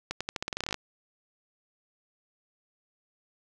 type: accelerating click train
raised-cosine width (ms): 0.2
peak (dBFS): -14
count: 15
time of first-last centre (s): 0.11-0.743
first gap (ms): 96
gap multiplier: 0.87
effects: none